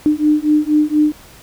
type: beating tone pair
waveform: sine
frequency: 299.9 / 304.1 Hz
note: D4 / D#4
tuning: +36 / -40 cents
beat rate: 4.2 Hz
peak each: -14 dBFS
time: 0.06-1.12 s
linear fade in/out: 0 ms
effects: pink hiss -42 dBFS RMS until 1.42 s